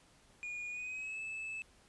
triangle tone with pitch glide, 2440 to 2615 Hz, D#7 to E7, -34 to -15 cents, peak -38 dBFS, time 0.43-1.62 s, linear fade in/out 0 ms, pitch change +119 cents, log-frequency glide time 0.69-1.2 s, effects pink hiss -65 dBFS RMS until 1.88 s + resampled to 24000 Hz

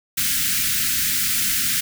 white band-stop noise, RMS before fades -21 dBFS, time 0.17-1.81 s, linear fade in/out 10 ms, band 280 to 1400 Hz, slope 48 dB/octave, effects none

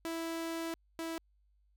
sawtooth tone pair in turn, 329.6 / 328.1 Hz, E4 / E4, 0 / -8 cents, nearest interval unison, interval 8 cents, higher first, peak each -32 / -33 dBFS, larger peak first, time 0.05-0.74 / 0.99-1.18 s, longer first, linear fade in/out 0 ms, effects added 50 Hz sine -67 dBFS peak until 1.76 s

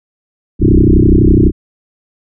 sine tone with frequency modulation, 124.8 Hz, B2, 19 cents sharp, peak -4 dBFS, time 0.59-1.52 s, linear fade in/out 50 ms, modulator 31.9 Hz, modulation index 7.4, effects none

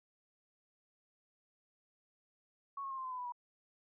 sine tone with pitch steps, 1108.7 / 1087.8 / 1067.2 / 1047.1 / 1027.3 / 1007.9 / 988.9 / 970.2 Hz, C#6 / C#6 / C6 / C6 / C6 / B5 / B5 / B5, 0 / -33 / +34 / +1 / -32 / +35 / +2 / -31 cents, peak -39 dBFS, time 2.77-3.322 s, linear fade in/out 5 ms, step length 69 ms, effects none

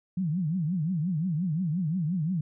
sine tone with vibrato, 168.5 Hz, E3, 38 cents sharp, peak -25 dBFS, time 0.17-2.41 s, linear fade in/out 5 ms, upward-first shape triangle, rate 5.7 Hz, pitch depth 270 cents each way, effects none

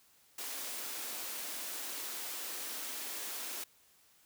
white high-pass noise, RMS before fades -41 dBFS, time 0.38-3.64 s, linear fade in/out 5 ms, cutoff 230 Hz, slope 48 dB/octave, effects white hiss -66 dBFS RMS until 4.25 s

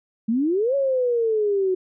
sine exponential two-way sweep, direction up then down, 213.9 to 562 to 366.6 Hz, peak -18 dBFS, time 0.28-1.75 s, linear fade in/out 10 ms, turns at 0.75 s, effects none

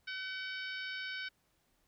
harmonic tone with a mistuned harmonic, 758 Hz, F#5, 42 cents sharp, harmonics 2 / 3 / 4 / 5 / 6 / 7, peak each -41 / -45 / -47 / -49 / -51 / -52 dBFS, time 0.07-1.29 s, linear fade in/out 10 ms, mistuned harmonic 5, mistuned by -16 cents, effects pink hiss -75 dBFS RMS until 1.87 s

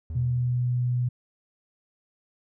triangle tone with exponential decay, 80.8 Hz, E2, 34 cents flat, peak -28 dBFS, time 0.1-1.07 s, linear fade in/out 0 ms, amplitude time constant 210 ms
sine tone, 123.47 Hz, B2, in tune, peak -22 dBFS, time 0.15-1.09 s, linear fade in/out 10 ms
effects none

